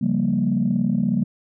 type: chord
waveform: sine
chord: G half-diminished seventh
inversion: second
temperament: equal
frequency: 138.59 / 174.61 / 196 / 233.1 Hz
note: Db3 / F3 / G3 / Bb3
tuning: 0 / 0 / 0 / 0 cents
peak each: -26 / -25 / -21 / -21 dBFS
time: 0.01-1.24 s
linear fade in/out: 10 ms
effects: tanh soft clip ceiling -10 dBFS